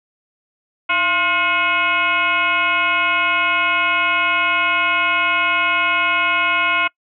sine tone with frequency modulation, 1800 Hz, A6, 39 cents sharp, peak -14 dBFS, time 0.89-6.88 s, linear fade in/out 10 ms, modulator 372 Hz, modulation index 2.5, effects noise-tail reverb RT60 0.1 s tail -25 dB re dry

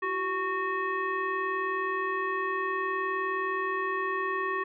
sine tone with frequency modulation, 1108.7 Hz, C#6, in tune, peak -27 dBFS, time 0.02-4.64 s, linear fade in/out 10 ms, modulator 726 Hz, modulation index 1.2, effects none

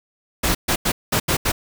pink noise bursts at uneven times, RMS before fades -19 dBFS, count 6, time 0.43-0.55 / 0.68-0.76 / 0.85-0.92 / 1.12-1.2 / 1.28-1.37 / 1.45-1.52 s, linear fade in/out 10 ms, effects none

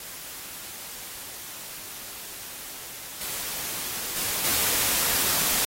white noise with level steps, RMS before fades -39 / -32 / -28 / -24 dBFS, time 0-5.65 s, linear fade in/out 2 ms, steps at 3.21 / 4.16 / 4.44 s, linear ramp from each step 2 ms, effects AAC 48 kbps

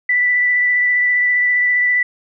sine tone with vibrato, 1975.5 Hz, B6, in tune, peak -12 dBFS, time 0.09-2.03 s, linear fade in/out 5 ms, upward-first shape sine, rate 15 Hz, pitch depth 12 cents each way, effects none

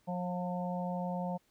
harmonic tone with a mistuned harmonic, 179.4 Hz, F3, 47 cents sharp, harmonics 1 / 3 / 4 / 5, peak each -35 / -40 / -41 / -42 dBFS, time 0.07-1.38 s, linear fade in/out 20 ms, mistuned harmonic 4, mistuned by -17 cents, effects pink hiss -72 dBFS RMS until 1.5 s

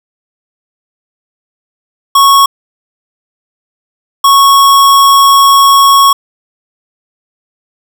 square tone bursts at uneven times, 1105 Hz, C#6, 6 cents flat, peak -3 dBFS, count 2, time 2.15-2.46 / 4.24-6.13 s, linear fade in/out 5 ms, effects none

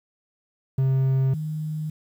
triangle / sine tone pair in turn, 133.1 / 154.55 Hz, C3 / D#3, +30 / -11 cents, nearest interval minor third, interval 259 cents, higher second, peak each -16 / -26 dBFS, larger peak first, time 0.78-1.34 / 1.34-1.9 s, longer neither, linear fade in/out 5 ms, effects 9-bit

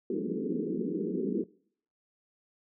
white band-pass noise, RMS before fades -32 dBFS, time 0.1-1.44 s, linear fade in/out 2 ms, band 170 to 450 Hz, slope 96 dB/octave, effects noise-tail reverb RT60 0.6 s tail -23 dB re dry

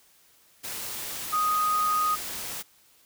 sine tone in noise, 1244.5 Hz, D#6, in tune, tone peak -22 dBFS, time 1.32-2.16 s, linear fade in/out 20 ms, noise white, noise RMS -35 dBFS, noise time 0.63-2.63 s, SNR +10 dB, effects white hiss -60 dBFS RMS until 3.05 s

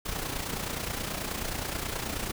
pink noise with amplitude modulation, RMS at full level -31 dBFS, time 0.05-2.32 s, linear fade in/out 10 ms, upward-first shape sine, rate 29.4 Hz, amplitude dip 60%, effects none

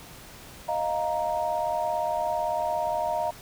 sine chord, Eb suspended second, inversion none, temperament just, 622.3 / 700 / 933.4 Hz, Eb5 / F5 / Bb5, 0 / +4 / +2 cents, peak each -29 dBFS, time 0.68-3.31 s, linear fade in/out 10 ms, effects pink hiss -46 dBFS RMS until 3.41 s

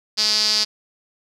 sawtooth tone with band-pass filter, 213.7 Hz, G#3, 50 cents sharp, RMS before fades -19 dBFS, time 0.17-0.65 s, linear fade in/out 20 ms, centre 4800 Hz, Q 8.9, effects none

